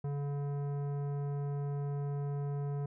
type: tone with tanh clipping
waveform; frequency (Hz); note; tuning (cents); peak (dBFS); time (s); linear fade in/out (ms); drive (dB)
sine; 142.6; C#3; +49; -35; 0.04-2.86; 5; 14
effects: none